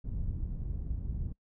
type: low-pass noise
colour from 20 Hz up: pink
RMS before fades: -35 dBFS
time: 0.04-1.33 s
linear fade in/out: 10 ms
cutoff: 110 Hz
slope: 12 dB/octave
effects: noise-tail reverb RT60 0.1 s tail -26 dB re dry